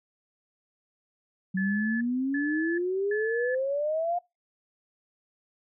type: exponential sweep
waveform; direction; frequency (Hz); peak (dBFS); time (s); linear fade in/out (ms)
sine; up; 185 to 713; -25; 1.54-4.19; 10
type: tone bursts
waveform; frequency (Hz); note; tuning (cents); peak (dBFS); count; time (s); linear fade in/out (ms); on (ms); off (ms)
sine; 1726; A6; -34; -30; 3; 1.57-3.55; 5; 440; 330
effects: noise-tail reverb RT60 0.2 s tail -22 dB re dry